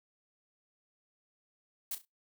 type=noise with echo; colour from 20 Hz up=blue; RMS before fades=-36 dBFS; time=1.91-1.95 s; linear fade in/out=5 ms; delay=34 ms; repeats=3; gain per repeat=-11 dB; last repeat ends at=2.052 s; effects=noise-tail reverb RT60 0.2 s tail -25 dB re dry